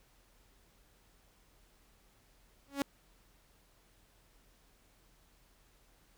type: tone with exponential growth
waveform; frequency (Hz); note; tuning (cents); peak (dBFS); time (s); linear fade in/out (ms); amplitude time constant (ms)
sawtooth; 279.2; C#4; +13; -23; 2.68-2.82; 0; 30
effects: added 42 Hz sine -68 dBFS peak until 6.17 s + pink hiss -68 dBFS RMS until 6.17 s